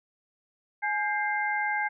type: tone cluster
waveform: sine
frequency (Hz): 839 / 1597 / 2095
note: G#5 / G6 / C7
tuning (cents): +17 / +32 / +2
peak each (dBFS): -29 / -30 / -31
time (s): 0.82-1.89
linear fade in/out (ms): 20
effects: none